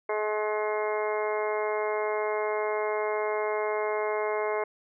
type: harmonic tone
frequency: 212.7 Hz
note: G#3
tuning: 42 cents sharp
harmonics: 2 / 3 / 4 / 5 / 6 / 7 / 8 / 9 / 10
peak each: -29 / -32 / -35 / -35 / -44 / -43 / -45 / -48 / -37 dBFS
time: 0.09-4.64 s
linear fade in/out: 5 ms
effects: none